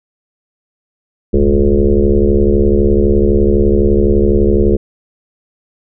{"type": "tone with frequency modulation", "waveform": "sine", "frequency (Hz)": 207.7, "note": "G#3", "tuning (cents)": 0, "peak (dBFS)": -7, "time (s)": [1.33, 4.77], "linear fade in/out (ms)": 10, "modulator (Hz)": 71.9, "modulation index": 3.6, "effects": []}